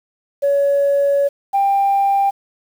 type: tone pair in turn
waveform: sine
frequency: 563 / 792.5 Hz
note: C#5 / G5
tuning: +27 / +19 cents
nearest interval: tritone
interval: 592 cents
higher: second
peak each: -11 dBFS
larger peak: neither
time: 0.42-1.29 / 1.53-2.31 s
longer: first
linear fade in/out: 20 ms
effects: tanh soft clip ceiling -9 dBFS + 7-bit